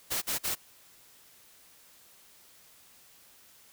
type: noise bursts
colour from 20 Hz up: white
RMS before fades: -31 dBFS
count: 3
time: 0.1-0.554 s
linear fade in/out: 20 ms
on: 120 ms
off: 47 ms
effects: white hiss -58 dBFS RMS until 3.72 s